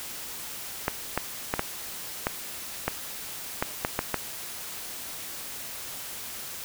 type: clicks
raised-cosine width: 0.5 ms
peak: -9 dBFS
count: 10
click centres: 0.881 / 1.176 / 1.539 / 1.594 / 2.269 / 2.88 / 3.625 / 3.849 / 3.991 / 4.143 s
effects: white hiss -38 dBFS RMS until 6.64 s